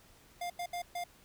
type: tone bursts at uneven times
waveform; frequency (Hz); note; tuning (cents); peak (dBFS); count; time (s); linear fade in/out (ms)
square; 703; F5; +11; -36; 4; 0.41-0.5 / 0.59-0.66 / 0.73-0.82 / 0.95-1.04; 5
effects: pink hiss -61 dBFS RMS until 1.24 s